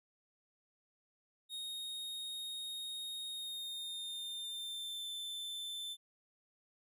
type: tone with pitch glide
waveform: 45% pulse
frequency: 3729 to 3536 Hz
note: A#7 to A7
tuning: 0 to +8 cents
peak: -40 dBFS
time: 1.49-5.97 s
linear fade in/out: 50 ms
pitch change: -92 cents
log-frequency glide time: 3.3-5.08 s
effects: resampled to 32000 Hz